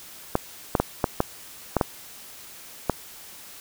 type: clicks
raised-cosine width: 1 ms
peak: -5 dBFS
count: 8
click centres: 0.354 / 0.752 / 0.8 / 1.042 / 1.204 / 1.767 / 1.812 / 2.897 s
effects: white hiss -44 dBFS RMS until 3.6 s